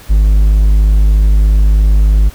triangle tone, 51.6 Hz, G#1, 10 cents flat, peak -3 dBFS, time 0.09-2.3 s, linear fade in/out 20 ms, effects pink hiss -37 dBFS RMS until 2.34 s

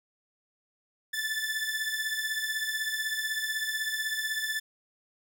sawtooth beating tone pair, 1744 / 1760 Hz, A6 / A6, -16 / 0 cents, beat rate 16 Hz, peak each -29 / -29 dBFS, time 1.13-4.6 s, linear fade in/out 10 ms, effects none

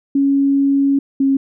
sine tone pair in turn, 277.2 / 272 Hz, C#4 / C#4, 0 / -33 cents, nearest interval unison, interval 33 cents, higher first, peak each -11 dBFS, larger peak neither, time 0.15-0.99 / 1.2-1.37 s, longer first, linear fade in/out 5 ms, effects none

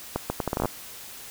accelerating click train, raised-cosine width 1 ms, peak -11 dBFS, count 11, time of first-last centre 0.16-0.656 s, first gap 140 ms, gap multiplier 0.73, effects white hiss -42 dBFS RMS until 1.3 s

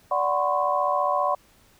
sine tone cluster, 583 / 740 / 1014 / 1089 Hz, D5 / F#5 / B5 / C#6, -13 / 0 / +45 / -31 cents, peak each -26 dBFS, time 0.11-1.35 s, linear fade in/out 5 ms, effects pink hiss -58 dBFS RMS until 1.79 s

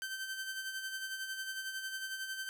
sawtooth tone with tremolo, 1549 Hz, G6, 21 cents flat, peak -33 dBFS, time 0.02-2.49 s, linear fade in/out 0 ms, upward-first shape sine, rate 11 Hz, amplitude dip 50%, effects none

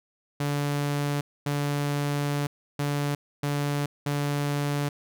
sawtooth tone bursts at uneven times, 144.3 Hz, D3, 30 cents flat, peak -21 dBFS, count 5, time 0.4-1.21 / 1.46-2.47 / 2.79-3.15 / 3.43-3.86 / 4.06-4.89 s, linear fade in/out 5 ms, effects none

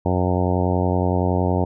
harmonic tone, 90.7 Hz, F#2, 34 cents flat, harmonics 1 / 2 / 3 / 4 / 5 / 6 / 7 / 8 / 9 / 10, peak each -21 / -24 / -26 / -27 / -28 / -29 / -29 / -30 / -31 / -31 dBFS, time 0.05-1.65 s, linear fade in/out 10 ms, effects none

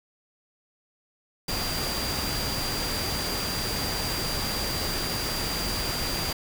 sine tone in noise, 4747 Hz, D8, 18 cents sharp, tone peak -32 dBFS, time 1.48-6.33 s, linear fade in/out 5 ms, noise pink, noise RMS -30 dBFS, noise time 1.48-6.33 s, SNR -5 dB, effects none

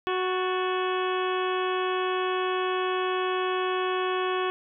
harmonic tone with a mistuned harmonic, 370 Hz, F#4, in tune, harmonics 1 / 2 / 3 / 4 / 5 / 6 / 7 / 8 / 9, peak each -27 / -34 / -30 / -38 / -38 / -44 / -38 / -42 / -40 dBFS, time 0.07-4.5 s, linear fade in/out 0 ms, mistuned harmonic 5, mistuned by -77 cents, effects none

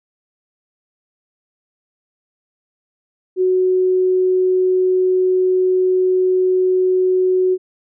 sine tone, 370 Hz, F#4, in tune, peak -12 dBFS, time 3.36-7.58 s, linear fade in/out 50 ms, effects none

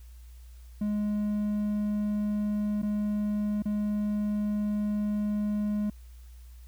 triangle tone with dropouts, 208.6 Hz, G#3, 8 cents sharp, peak -24 dBFS, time 0.81-5.9 s, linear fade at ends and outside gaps 5 ms, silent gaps 2.819-2.829 / 3.623-3.655 s, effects added 60 Hz sine -45 dBFS peak until 6.67 s + white hiss -63 dBFS RMS until 6.67 s

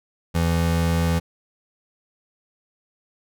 square tone pair together, 83.76 / 167.4 Hz, E2 / E3, +28 / +27 cents, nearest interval octave, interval 1199 cents, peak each -22 dBFS, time 0.34-1.2 s, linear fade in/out 20 ms, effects none

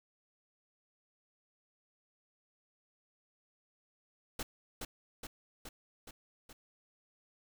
pink noise with echo, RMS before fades -38 dBFS, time 4.39-4.43 s, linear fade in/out 5 ms, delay 420 ms, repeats 5, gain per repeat -3 dB, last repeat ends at 6.53 s, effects none

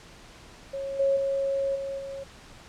sine tone with level steps, 548 Hz, C#5, 20 cents flat, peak -30 / -20 / -24 / -30 / -34 dBFS, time 0.73-2.24 s, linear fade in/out 10 ms, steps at 0.99 / 1.16 / 1.75 / 1.98 s, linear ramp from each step 10 ms, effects pink hiss -49 dBFS RMS until 2.68 s + low-pass 7000 Hz 12 dB/octave

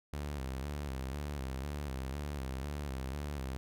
sawtooth tone with vibrato, 69.3 Hz, C#2, in tune, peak -33 dBFS, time 0.13-3.57 s, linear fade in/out 0 ms, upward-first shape square, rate 2 Hz, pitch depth 90 cents each way, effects none

